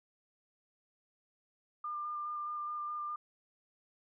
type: tone with vibrato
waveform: sine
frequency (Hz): 1200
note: D6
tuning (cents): +37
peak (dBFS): -36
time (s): 1.84-3.16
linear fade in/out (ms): 5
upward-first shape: square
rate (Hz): 4.8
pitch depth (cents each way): 10
effects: none